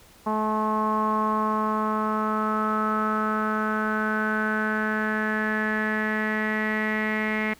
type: tone with low-pass filter sweep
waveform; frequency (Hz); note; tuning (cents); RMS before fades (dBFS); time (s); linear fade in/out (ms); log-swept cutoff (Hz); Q
sawtooth; 215.6; A3; -35; -25; 0.26-7.54; 10; 990 to 2100; 7.9
effects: pink hiss -53 dBFS RMS until 7.59 s